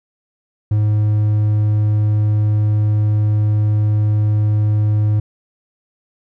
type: tone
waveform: triangle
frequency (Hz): 105.8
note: G#2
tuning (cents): +33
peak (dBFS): -10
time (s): 0.71-5.2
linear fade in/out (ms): 5
effects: none